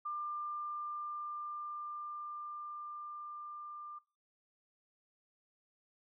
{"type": "tone with level ramp", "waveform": "sine", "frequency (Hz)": 1194, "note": "D6", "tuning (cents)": 28, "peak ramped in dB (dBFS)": [-36, -44], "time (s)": [0.05, 3.99], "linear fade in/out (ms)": 10, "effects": ["noise-tail reverb RT60 0.4 s tail -26 dB re dry"]}